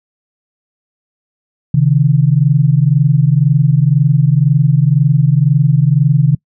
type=tone pair together; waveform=sine; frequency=133.59 / 155.56 Hz; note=C3 / D#3; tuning=+36 / 0 cents; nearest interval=minor third; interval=264 cents; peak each=-10 dBFS; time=1.74-6.35 s; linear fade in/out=5 ms; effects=noise-tail reverb RT60 0.1 s tail -25 dB re dry